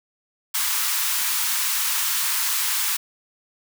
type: high-pass noise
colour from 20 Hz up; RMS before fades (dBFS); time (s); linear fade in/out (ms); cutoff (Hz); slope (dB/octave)
white; -23; 0.54-2.97; 10; 870; 96
effects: none